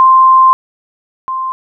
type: tone pair in turn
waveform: sine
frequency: 1046.5 / 1046.5 Hz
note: C6 / C6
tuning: 0 / 0 cents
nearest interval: unison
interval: 0 cents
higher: neither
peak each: -3 / -15 dBFS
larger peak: first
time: 0-0.53 / 1.28-1.52 s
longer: first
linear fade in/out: 0 ms
effects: none